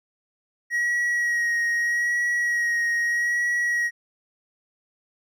triangle tone with vibrato, 1900 Hz, A#6, 33 cents sharp, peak -19 dBFS, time 0.7-3.91 s, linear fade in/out 50 ms, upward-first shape sine, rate 0.8 Hz, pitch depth 20 cents each way, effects none

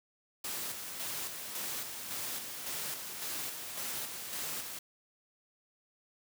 white noise with tremolo, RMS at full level -38 dBFS, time 0.44-4.79 s, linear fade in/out 5 ms, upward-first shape square, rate 1.8 Hz, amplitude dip 40%, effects high-pass 100 Hz 12 dB/octave

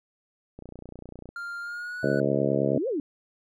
click train, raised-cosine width 2 ms, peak -28 dBFS, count 22, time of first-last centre 0.59-1.29 s, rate 30 Hz
triangle tone with pitch glide, 1396.9 to 1480 Hz, F6 to F#6, 0 to 0 cents, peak -31 dBFS, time 1.36-2.2 s, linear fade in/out 2 ms, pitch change +100 cents, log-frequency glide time 1.61-2.03 s
harmonic tone, 69.7 Hz, C#2, 10 cents sharp, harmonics 2 / 3 / 4 / 5 / 6 / 7 / 8 / 9, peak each -30 / -30 / -30 / -30 / -30 / -30 / -30 / -30 dBFS, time 2.03-2.78 s, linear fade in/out 5 ms
sine exponential two-way sweep, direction up then down, 216.5 to 558 to 266.6 Hz, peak -25 dBFS, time 2.75-3 s, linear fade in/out 2 ms, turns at 2.88 s
effects none

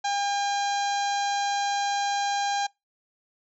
harmonic tone, 805 Hz, G5, 46 cents sharp, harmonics 1 / 2 / 3 / 4 / 5 / 6 / 7 / 8 / 9, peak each -25 / -34 / -39 / -38 / -36 / -44 / -41 / -40 / -45 dBFS, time 0.04-2.67 s, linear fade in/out 10 ms, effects noise-tail reverb RT60 0.2 s tail -25 dB re dry

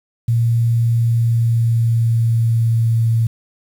sine tone with pitch glide, 116.54 to 114.21 Hz, A#2 to A#2, 0 to -35 cents, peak -12 dBFS, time 0.28-3.27 s, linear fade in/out 5 ms, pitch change -35 cents, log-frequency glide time 0.92-3.04 s, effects 7-bit

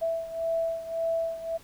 sine beating tone pair, 659.3 / 661.1 Hz, E5 / E5, 0 / +5 cents, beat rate 1.8 Hz, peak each -28 / -32 dBFS, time 0.01-1.58 s, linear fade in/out 20 ms, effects pink hiss -54 dBFS RMS until 1.63 s

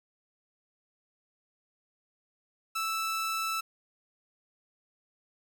sawtooth tone, 1318.5 Hz, E6, in tune, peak -26 dBFS, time 2.75-3.61 s, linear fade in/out 10 ms, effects 10-bit

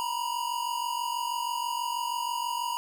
square tone pair together, 941.6 / 987.8 Hz, A#5 / B5, +17 / 0 cents, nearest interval minor second, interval 83 cents, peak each -32 / -33 dBFS, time 0-2.77 s, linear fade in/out 0 ms, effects none

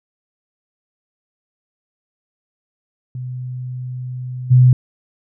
sine tone with level steps, 126.3 Hz, B2, 39 cents sharp, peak -24 / -6 dBFS, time 3.15-4.73 s, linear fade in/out 2 ms, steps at 4.5 s, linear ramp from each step 20 ms, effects none

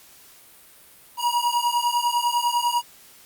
square beating tone pair, 953 / 963 Hz, A#5 / B5, +38 / -44 cents, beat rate 10 Hz, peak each -24 dBFS, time 1.17-2.83 s, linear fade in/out 50 ms, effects white hiss -50 dBFS RMS until 3.25 s + Opus 48 kbps

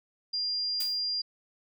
sine tone, 4800 Hz, D8, 37 cents sharp, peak -28 dBFS, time 0.33-1.22 s, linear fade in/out 10 ms
blue noise with exponential decay, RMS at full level -33 dBFS, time 0.8-1.02 s, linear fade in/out 5 ms, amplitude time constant 47 ms
effects none

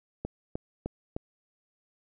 click train, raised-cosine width 2 ms, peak -19 dBFS, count 4, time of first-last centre 0.25-1.165 s, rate 3.28 Hz, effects none

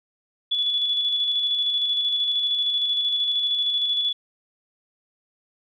sine tone with tremolo, 3426 Hz, A7, 47 cents flat, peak -19 dBFS, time 0.51-4.13 s, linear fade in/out 10 ms, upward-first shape square, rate 13 Hz, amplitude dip 30%, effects none

